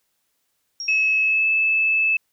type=tone with exponential decay; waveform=sine; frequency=5588 Hz; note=F8; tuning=in tune; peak=-26 dBFS; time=0.8-1.45 s; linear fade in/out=1 ms; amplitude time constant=140 ms
type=tone with pitch glide; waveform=sine; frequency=2585 to 2617 Hz; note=E7 to E7; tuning=-34 to -13 cents; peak=-16 dBFS; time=0.88-2.17 s; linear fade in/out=5 ms; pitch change=+21 cents; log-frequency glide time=1.22-1.48 s
effects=white hiss -71 dBFS RMS until 2.32 s